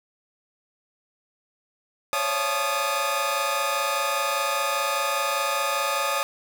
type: tone cluster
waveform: sawtooth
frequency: 541 / 566 / 681 / 866 / 1230 Hz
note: C#5 / C#5 / F5 / A5 / D#6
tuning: -42 / +36 / -44 / -28 / -20 cents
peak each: -30 / -26 / -31 / -27 / -22 dBFS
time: 2.13-6.23 s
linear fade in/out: 0 ms
effects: none